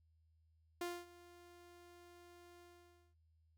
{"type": "tone with ADSR envelope", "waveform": "sawtooth", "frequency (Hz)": 349.6, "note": "F4", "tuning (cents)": 2, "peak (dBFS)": -35, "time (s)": [0.81, 3.15], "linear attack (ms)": 4, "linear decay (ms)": 240, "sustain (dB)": -20, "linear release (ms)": 540, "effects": ["noise-tail reverb RT60 0.3 s tail -26 dB re dry", "added 80 Hz sine -70 dBFS peak until 3.57 s"]}